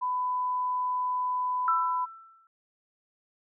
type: tone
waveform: sine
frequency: 1000 Hz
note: B5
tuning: 21 cents sharp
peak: -26 dBFS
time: 0.01-2.06 s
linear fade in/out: 20 ms
type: tone with exponential decay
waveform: sine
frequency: 1333 Hz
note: E6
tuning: 19 cents sharp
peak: -21 dBFS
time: 1.68-2.47 s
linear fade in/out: 1 ms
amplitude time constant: 170 ms
effects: none